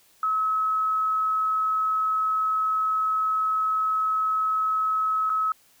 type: tone with dropouts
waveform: sine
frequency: 1287 Hz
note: E6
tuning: 42 cents flat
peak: -21 dBFS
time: 0.23-5.52 s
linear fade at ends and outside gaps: 2 ms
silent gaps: 5.296-5.3 s
effects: white hiss -59 dBFS RMS until 5.8 s